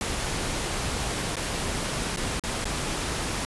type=noise with dropouts; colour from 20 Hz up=pink; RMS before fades=-29 dBFS; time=0.01-3.45 s; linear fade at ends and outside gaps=1 ms; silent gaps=1.357-1.367 / 2.162-2.171 / 2.396-2.437 / 2.644-2.654 s; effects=resampled to 24000 Hz